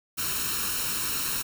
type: noise with comb filter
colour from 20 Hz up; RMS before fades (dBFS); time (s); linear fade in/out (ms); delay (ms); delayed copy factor
white; -29; 0.17-1.43; 20; 0.73; +0.7
effects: none